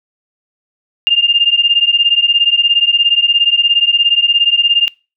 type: beating tone pair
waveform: sine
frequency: 2800 / 2817 Hz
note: F7 / F7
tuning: +4 / +14 cents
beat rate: 17 Hz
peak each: -11 dBFS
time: 1.07-4.88 s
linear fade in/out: 0 ms
effects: noise-tail reverb RT60 0.3 s tail -25 dB re dry